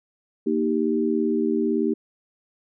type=chord; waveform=sine; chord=Eb major; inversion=second; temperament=equal; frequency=233.1 / 311.1 / 392 Hz; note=Bb3 / Eb4 / G4; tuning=0 / 0 / 0 cents; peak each=-24 dBFS; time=0.46-1.94 s; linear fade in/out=10 ms; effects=none